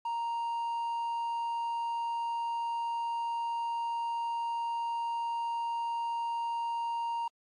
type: tone with quantisation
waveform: triangle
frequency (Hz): 932.3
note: A#5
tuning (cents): 0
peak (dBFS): -29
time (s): 0.05-7.28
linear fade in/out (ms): 5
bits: 9
effects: low-pass 6000 Hz 12 dB/octave + AAC 64 kbps